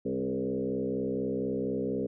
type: tone with frequency modulation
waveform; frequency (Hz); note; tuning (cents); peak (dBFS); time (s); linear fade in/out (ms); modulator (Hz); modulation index
sine; 340; F4; -46; -28; 0.05-2.07; 10; 64.2; 2.6
effects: none